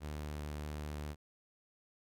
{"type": "tone with vibrato", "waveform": "sawtooth", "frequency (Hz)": 74.7, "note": "D2", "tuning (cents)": 30, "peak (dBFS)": -36, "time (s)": [0, 1.16], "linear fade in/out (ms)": 50, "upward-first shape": "sine", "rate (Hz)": 1.7, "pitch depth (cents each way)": 9, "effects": []}